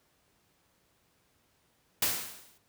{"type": "noise with exponential decay", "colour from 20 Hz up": "white", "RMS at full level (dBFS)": -25, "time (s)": [2.02, 2.58], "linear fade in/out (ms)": 5, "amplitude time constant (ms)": 120, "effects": ["pink hiss -70 dBFS RMS until 2.68 s", "high-pass 60 Hz 12 dB/octave"]}